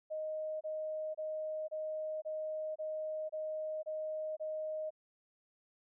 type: tone bursts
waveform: sine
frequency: 622.3 Hz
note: D#5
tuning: in tune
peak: -36 dBFS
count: 9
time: 0.1-4.906 s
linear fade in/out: 20 ms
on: 510 ms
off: 27 ms
effects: none